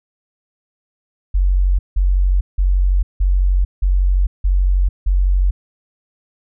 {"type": "tone bursts", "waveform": "sine", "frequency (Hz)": 46.25, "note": "F#1", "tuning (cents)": 0, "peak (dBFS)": -11, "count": 7, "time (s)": [1.34, 5.51], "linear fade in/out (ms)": 10, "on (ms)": 450, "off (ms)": 170, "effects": []}